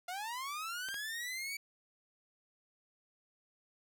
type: linear sweep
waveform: sawtooth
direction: up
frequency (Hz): 694 to 2293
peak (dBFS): -35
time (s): 0.08-1.57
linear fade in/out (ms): 5
type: clicks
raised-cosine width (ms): 0.2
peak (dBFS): -28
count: 2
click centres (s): 0.887 / 0.943
effects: none